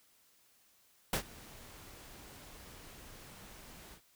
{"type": "noise with ADSR envelope", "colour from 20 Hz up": "pink", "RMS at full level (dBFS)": -30, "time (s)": [1.13, 4.01], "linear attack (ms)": 3, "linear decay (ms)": 89, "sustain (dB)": -23, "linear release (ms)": 77, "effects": ["white hiss -68 dBFS RMS until 4.15 s"]}